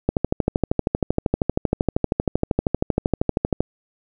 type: click train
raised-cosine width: 2 ms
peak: -4 dBFS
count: 46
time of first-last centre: 0.09-3.606 s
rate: 12.8 Hz
effects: none